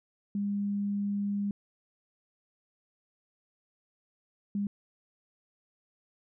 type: tone bursts at uneven times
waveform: sine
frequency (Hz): 202.3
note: G#3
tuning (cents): -45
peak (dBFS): -28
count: 2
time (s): 0.35-1.51 / 4.55-4.67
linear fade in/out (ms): 2
effects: none